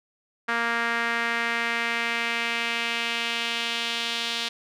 sawtooth tone with band-pass filter sweep, 233.1 Hz, A#3, in tune, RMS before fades -27 dBFS, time 0.48-4.49 s, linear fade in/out 10 ms, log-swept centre 1600 to 3600 Hz, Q 2.2, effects none

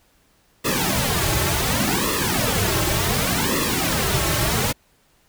pink noise with flanger, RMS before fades -21 dBFS, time 0.64-4.73 s, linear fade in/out 20 ms, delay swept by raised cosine 1.3 to 4.2 ms, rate 0.68 Hz, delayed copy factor -0.9, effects pink hiss -60 dBFS RMS until 5.28 s

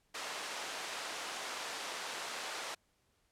pink band-pass noise, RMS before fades -42 dBFS, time 0.14-2.75 s, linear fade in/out 10 ms, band 620 to 7500 Hz, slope 12 dB/octave, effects pink hiss -75 dBFS RMS until 3.31 s + low-pass 12000 Hz 12 dB/octave

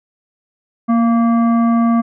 sine tone with frequency modulation, 233.1 Hz, A#3, in tune, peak -10 dBFS, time 0.88-2.02 s, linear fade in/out 20 ms, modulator 923 Hz, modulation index 0.52, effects none

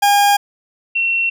40% pulse / sine tone pair in turn, 812 / 2719 Hz, G#5 / F7, -39 / -47 cents, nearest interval octave + major sixth, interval 2092 cents, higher second, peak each -9 / -14 dBFS, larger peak first, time 0.02-0.37 / 0.95-1.3 s, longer neither, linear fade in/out 10 ms, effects none

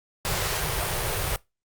pink band-stop noise, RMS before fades -27 dBFS, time 0.25-1.36 s, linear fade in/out 0 ms, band 170 to 360 Hz, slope 48 dB/octave, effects noise-tail reverb RT60 0.2 s tail -21 dB re dry + Opus 48 kbps

